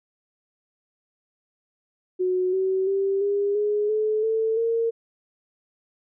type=tone with pitch steps; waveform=sine; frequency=367.2 / 379.1 / 391.3 / 403.9 / 417 / 430.4 / 444.3 / 458.7 Hz; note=F#4 / F#4 / G4 / G#4 / G#4 / A4 / A4 / A#4; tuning=-13 / +42 / -3 / -48 / +7 / -38 / +17 / -28 cents; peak=-20 dBFS; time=2.19-4.91 s; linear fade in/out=20 ms; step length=340 ms; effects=none